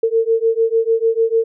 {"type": "beating tone pair", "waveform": "sine", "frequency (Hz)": [450, 456.7], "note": ["A4", "A#4"], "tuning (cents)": [39, -36], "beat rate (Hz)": 6.7, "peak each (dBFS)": -16, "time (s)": [0.03, 1.44], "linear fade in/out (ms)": 5, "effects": []}